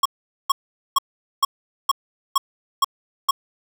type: tone bursts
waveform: square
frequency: 1095 Hz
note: C#6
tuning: 22 cents flat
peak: -14 dBFS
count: 8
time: 0.03-3.31 s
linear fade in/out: 5 ms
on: 25 ms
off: 440 ms
effects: none